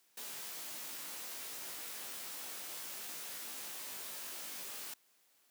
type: noise with comb filter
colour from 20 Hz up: white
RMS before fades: -45 dBFS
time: 0.17-4.94 s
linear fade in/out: 5 ms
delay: 18 ms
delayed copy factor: +0.7
effects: white hiss -71 dBFS RMS until 5.5 s + high-pass 200 Hz 12 dB/octave